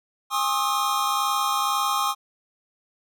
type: tone cluster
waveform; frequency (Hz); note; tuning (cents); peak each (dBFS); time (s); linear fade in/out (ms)
square; 815 / 1076 / 1225 / 1287; G#5 / C6 / D#6 / E6; -33 / +48 / -27 / -42; -29 / -26 / -28 / -30; 0.3-2.15; 50
effects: none